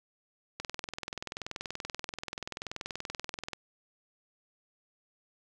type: click train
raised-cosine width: 0.2 ms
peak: -19 dBFS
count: 62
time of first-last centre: 0.6-3.533 s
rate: 20.8 Hz
effects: none